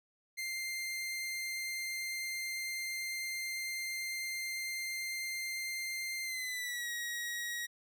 sawtooth tone with pitch glide, 2097 to 1900.9 Hz, C7 to A#6, +3 to +33 cents, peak -33 dBFS, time 0.37-7.67 s, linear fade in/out 20 ms, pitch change -170 cents, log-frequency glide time 6.23-6.89 s, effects none

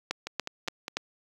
two click trains, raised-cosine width 0.2 ms, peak -11 / -17 dBFS, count 4 / 4, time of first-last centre 0.11-0.97 / 0.27-0.881 s, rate 3.49 / 4.91 Hz, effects high-pass 200 Hz 12 dB/octave + 8-bit

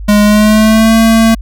square tone with pitch glide, 207.7 to 225.2 Hz, G#3 to A3, 0 to +40 cents, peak -5 dBFS, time 0.08-1.35 s, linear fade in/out 10 ms, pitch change +140 cents, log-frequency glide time 0.23-0.95 s, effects added 50 Hz sine -20 dBFS peak until 1.41 s

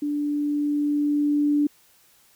sine tone with level ramp, 292.7 Hz, D4, 6 cents flat, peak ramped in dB -23 to -17 dBFS, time 0.02-1.67 s, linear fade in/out 5 ms, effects white hiss -58 dBFS RMS until 2.35 s

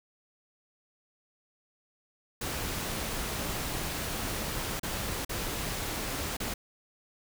pink noise with dropouts, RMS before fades -34 dBFS, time 2.41-6.54 s, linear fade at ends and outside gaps 5 ms, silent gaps 4.797-4.831 / 5.249-5.293 / 6.369-6.401 s, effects none

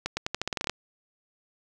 accelerating click train, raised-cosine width 0.2 ms, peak -11 dBFS, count 12, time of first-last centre 0.06-0.696 s, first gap 110 ms, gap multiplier 0.86, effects none

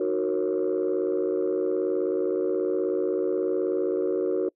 sine chord, D# minor seventh, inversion none, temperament equal with one note detuned, 311.1 / 370 / 466.2 / 545.5 Hz, D#4 / F#4 / A#4 / C#5, 0 / 0 / 0 / -28 cents, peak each -30 / -24 / -27 / -30 dBFS, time 0-4.49 s, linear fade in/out 5 ms, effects noise-tail reverb RT60 0.1 s tail -26 dB re dry + tanh soft clip ceiling -17 dBFS

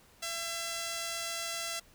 5% pulse tone pair together, 673 / 1603.4 Hz, E5 / G6, +36 / +39 cents, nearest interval octave + minor third, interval 1503 cents, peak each -24 / -33 dBFS, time 0.22-1.8 s, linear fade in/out 10 ms, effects pink hiss -61 dBFS RMS until 1.94 s

